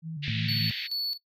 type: tone with vibrato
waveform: sine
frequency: 153.3 Hz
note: D#3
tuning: 25 cents flat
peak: -33 dBFS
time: 0.02-0.71 s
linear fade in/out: 50 ms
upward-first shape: square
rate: 3.4 Hz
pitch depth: 90 cents each way
type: band-pass noise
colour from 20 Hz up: white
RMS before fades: -35 dBFS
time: 0.22-0.88 s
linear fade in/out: 20 ms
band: 1800 to 4100 Hz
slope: 48 dB/octave
type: harmonic tone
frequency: 55 Hz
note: A1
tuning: in tune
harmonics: 2 / 3 / 4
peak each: -30 / -38 / -36 dBFS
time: 0.28-0.71 s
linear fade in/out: 0 ms
type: tone with tremolo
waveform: triangle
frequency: 4437 Hz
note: C#8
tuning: 1 cent sharp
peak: -26 dBFS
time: 0.48-1.18 s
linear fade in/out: 10 ms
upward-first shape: square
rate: 2.3 Hz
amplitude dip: 70%
effects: noise-tail reverb RT60 0.1 s tail -21 dB re dry